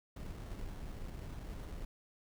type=noise with sample-and-hold; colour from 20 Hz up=brown; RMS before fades=-44 dBFS; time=0.16-1.85 s; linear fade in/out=5 ms; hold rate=2450 Hz; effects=none